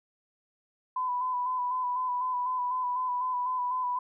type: tone with vibrato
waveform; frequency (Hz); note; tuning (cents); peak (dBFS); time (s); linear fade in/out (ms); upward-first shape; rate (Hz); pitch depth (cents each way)
sine; 1000; B5; +21; -27; 0.96-3.99; 5; square; 4; 25
effects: none